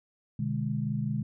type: chord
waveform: sine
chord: G# diminished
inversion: first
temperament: just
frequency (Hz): 124.59 / 149.51 / 207.7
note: B2 / D3 / G#3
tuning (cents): +16 / +31 / 0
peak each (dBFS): -32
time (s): 0.39-1.23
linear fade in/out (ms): 5
effects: none